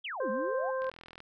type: exponential two-way sweep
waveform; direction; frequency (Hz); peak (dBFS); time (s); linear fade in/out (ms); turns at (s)
sine; down then up; 3441 to 200 to 874; -35; 0.04-0.71; 10; 0.3
type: harmonic tone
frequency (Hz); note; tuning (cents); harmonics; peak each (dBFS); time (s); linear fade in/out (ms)
523.3; C5; 0; 1 / 2 / 3; -31 / -37 / -41; 0.2-0.9; 5
type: click train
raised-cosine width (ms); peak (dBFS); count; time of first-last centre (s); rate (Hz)
0.3; -32; 17; 0.82-1.204; 41.7
effects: none